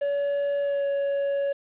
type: tone with pitch glide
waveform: triangle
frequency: 568 to 560.2 Hz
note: C#5 to C#5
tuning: +42 to +18 cents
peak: -21 dBFS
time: 0.01-1.53 s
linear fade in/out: 10 ms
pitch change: -24 cents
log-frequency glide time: 0.61-0.86 s
effects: resampled to 8000 Hz + 9-bit